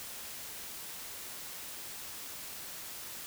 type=noise; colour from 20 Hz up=white; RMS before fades=-44 dBFS; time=0-3.26 s; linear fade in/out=0 ms; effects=none